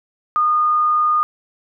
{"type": "tone", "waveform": "sine", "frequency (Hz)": 1224, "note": "D#6", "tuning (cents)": -29, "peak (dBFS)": -13, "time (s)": [0.36, 1.23], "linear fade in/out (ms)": 0, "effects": []}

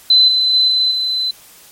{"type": "tone with level steps", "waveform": "sine", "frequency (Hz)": 4035, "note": "B7", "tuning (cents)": 36, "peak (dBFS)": [-6, -11, -9, -11, -15], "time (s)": [0.1, 1.31], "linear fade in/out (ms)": 5, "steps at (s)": [0.28, 0.53, 0.68, 0.91], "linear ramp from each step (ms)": 5, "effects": ["white hiss -43 dBFS RMS until 1.71 s", "MP3 64 kbps"]}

